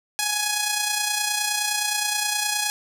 5% pulse tone with amplitude modulation, 836 Hz, G#5, 11 cents sharp, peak -8 dBFS, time 0.19-2.7 s, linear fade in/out 0 ms, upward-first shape sine, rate 29.6 Hz, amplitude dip 45%, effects none

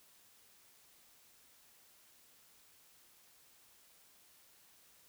silence, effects white hiss -65 dBFS RMS until 5.08 s

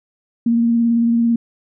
sine tone with vibrato, 233.1 Hz, A#3, in tune, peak -12 dBFS, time 0.46-1.36 s, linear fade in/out 5 ms, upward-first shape sine, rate 18 Hz, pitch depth 19 cents each way, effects none

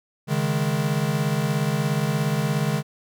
square chord, C# suspended second, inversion none, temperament equal, 138.59 / 155.56 / 207.7 Hz, C#3 / D#3 / G#3, 0 / 0 / 0 cents, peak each -26 / -25 / -28 dBFS, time 0.27-2.83 s, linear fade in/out 50 ms, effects none

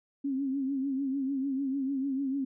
sine tone with vibrato, 271.3 Hz, C#4, 37 cents flat, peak -28 dBFS, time 0.24-2.45 s, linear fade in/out 10 ms, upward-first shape triangle, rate 6.7 Hz, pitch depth 83 cents each way, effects none

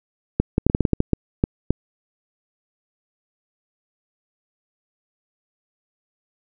clicks, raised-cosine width 3 ms, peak -3 dBFS, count 12, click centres 0.4 / 0.581 / 0.666 / 0.699 / 0.749 / 0.807 / 0.852 / 0.933 / 1.004 / 1.133 / 1.439 / 1.706 s, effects none

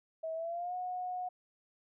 sine tone with pitch glide, 645 to 728.2 Hz, E5 to F#5, -38 to -28 cents, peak -35 dBFS, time 0.23-1.29 s, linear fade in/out 10 ms, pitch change +210 cents, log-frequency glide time 0.34-0.75 s, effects none

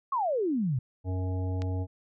sine exponential sweep, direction down, 1143 to 116.54 Hz, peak -25 dBFS, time 0.12-0.79 s, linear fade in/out 5 ms
harmonic tone, 92.5 Hz, F#2, in tune, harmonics 1 / 3 / 5 / 7 / 9, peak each -28 / -38 / -42 / -45 / -47 dBFS, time 1.04-1.87 s, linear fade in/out 50 ms
click, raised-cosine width 0.2 ms, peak -23 dBFS, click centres 1.62 s
effects none

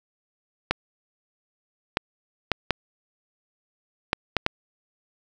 clicks, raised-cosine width 0.3 ms, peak -4 dBFS, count 7, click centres 0.71 / 1.971 / 2.517 / 2.707 / 4.131 / 4.367 / 4.464 s, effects none

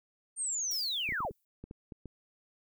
sine linear sweep, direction down, 8870 to 211.9 Hz, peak -31 dBFS, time 0.36-1.32 s, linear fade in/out 50 ms
violet noise with exponential decay, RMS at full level -40 dBFS, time 0.71-1.45 s, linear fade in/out 2 ms, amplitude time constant 160 ms
clicks, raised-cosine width 3 ms, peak -31 dBFS, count 9, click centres 1.09 / 1.123 / 1.205 / 1.25 / 1.31 / 1.64 / 1.711 / 1.922 / 2.057 s
effects none

